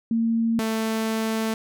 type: tone pair in turn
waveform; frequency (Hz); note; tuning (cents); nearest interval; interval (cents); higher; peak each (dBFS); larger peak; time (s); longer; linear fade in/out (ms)
sine / sawtooth; 228.3 / 221.8; A#3 / A3; -36 / +14; minor second; 50; first; -19; neither; 0.11-0.59 / 0.59-1.54; second; 2
effects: none